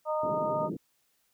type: harmonic tone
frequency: 307.6 Hz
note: D#4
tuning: 20 cents flat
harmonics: 2 / 3 / 4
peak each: -29 / -33 / -35 dBFS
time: 0.05-0.7 s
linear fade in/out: 50 ms
type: band-pass noise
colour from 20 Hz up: pink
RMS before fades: -37 dBFS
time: 0.23-0.77 s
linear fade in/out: 5 ms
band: 130 to 490 Hz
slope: 48 dB/octave
effects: white hiss -72 dBFS RMS until 1.33 s